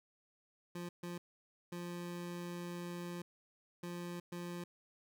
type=tone bursts at uneven times; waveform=25% pulse; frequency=174.61 Hz; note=F3; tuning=in tune; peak=-38 dBFS; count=5; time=0.75-0.89 / 1.03-1.18 / 1.72-3.22 / 3.83-4.2 / 4.32-4.64 s; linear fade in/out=5 ms; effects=none